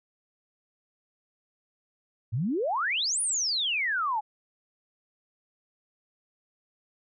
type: exponential two-way sweep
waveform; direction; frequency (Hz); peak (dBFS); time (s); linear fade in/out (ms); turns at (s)
sine; up then down; 100.9 to 9956 to 813; -25; 2.32-4.21; 20; 3.21
effects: none